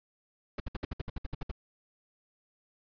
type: noise bursts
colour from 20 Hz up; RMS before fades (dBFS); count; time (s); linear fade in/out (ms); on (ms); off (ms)
brown; -34; 12; 0.58-1.514; 5; 21; 62
effects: resampled to 11025 Hz